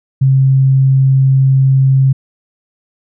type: tone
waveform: sine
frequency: 133.9 Hz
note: C3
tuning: 40 cents sharp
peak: -6 dBFS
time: 0.21-2.13 s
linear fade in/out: 10 ms
effects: none